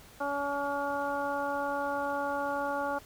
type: harmonic tone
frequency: 283.4 Hz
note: C#4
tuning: 38 cents sharp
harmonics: 1 / 2 / 3 / 4 / 5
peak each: -39 / -34 / -34 / -38 / -37 dBFS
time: 0.2-2.99 s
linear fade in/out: 10 ms
effects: pink hiss -54 dBFS RMS until 3.05 s